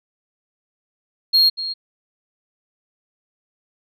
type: tone with echo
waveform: sine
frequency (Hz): 4255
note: C8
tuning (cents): +28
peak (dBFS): -8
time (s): 1.33-1.5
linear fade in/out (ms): 20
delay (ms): 240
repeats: 1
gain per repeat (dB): -15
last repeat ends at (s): 1.74
effects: tanh soft clip ceiling -10 dBFS